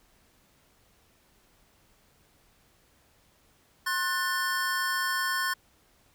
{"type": "chord", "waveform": "square", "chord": "F# diminished", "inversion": "second", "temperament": "just", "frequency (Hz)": [1065.6, 1480, 1776], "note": ["C6", "F#6", "A6"], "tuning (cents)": [31, 0, 16], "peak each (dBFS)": -32, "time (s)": [3.86, 5.54], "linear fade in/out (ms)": 10, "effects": ["pink hiss -64 dBFS RMS until 6.14 s"]}